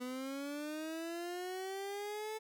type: linear sweep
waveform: 30% pulse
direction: up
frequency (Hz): 246.9 to 439.6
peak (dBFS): -37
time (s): 0-2.39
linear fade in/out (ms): 20
effects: none